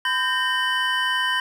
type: tone cluster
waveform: triangle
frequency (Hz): 1011 / 1570 / 1837 / 3010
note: B5 / G6 / A#6 / F#7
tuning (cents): +40 / +2 / -26 / +29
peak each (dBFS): -24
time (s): 0.05-1.4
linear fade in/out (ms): 2
effects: none